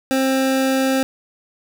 25% pulse tone, 265.2 Hz, C4, 23 cents sharp, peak -12 dBFS, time 0.11-1.03 s, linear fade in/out 0 ms, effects none

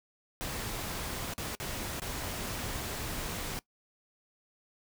pink noise with dropouts, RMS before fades -37 dBFS, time 0.41-3.59 s, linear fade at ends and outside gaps 0 ms, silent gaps 1.337-1.38 / 1.551-1.6 / 1.998-2.019 s, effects noise-tail reverb RT60 0.1 s tail -20 dB re dry

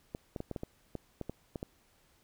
clicks, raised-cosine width 2 ms, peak -24 dBFS, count 11, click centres 0.149 / 0.362 / 0.404 / 0.513 / 0.562 / 0.634 / 0.953 / 1.213 / 1.296 / 1.558 / 1.629 s, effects pink hiss -68 dBFS RMS until 2.23 s

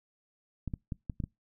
clicks, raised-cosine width 5 ms, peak -22 dBFS, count 6, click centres 0.677 / 0.738 / 0.922 / 1.098 / 1.202 / 1.239 s, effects noise-tail reverb RT60 0.2 s tail -25 dB re dry

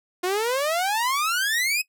sawtooth exponential sweep, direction up, 350.9 to 2578 Hz, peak -18 dBFS, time 0.23-1.82 s, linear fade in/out 10 ms, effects noise-tail reverb RT60 0.1 s tail -20 dB re dry

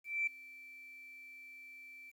sine tone with ADSR envelope, 2335 Hz, D7, 11 cents flat, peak -29 dBFS, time 0.04-2.12 s, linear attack 230 ms, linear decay 6 ms, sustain -21 dB, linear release 30 ms, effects tanh soft clip ceiling -25 dBFS + 11-bit

